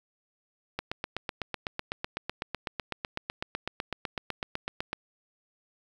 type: click train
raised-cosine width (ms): 0.3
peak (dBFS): -15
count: 34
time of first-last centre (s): 0.79-4.931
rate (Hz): 7.97
effects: 8-bit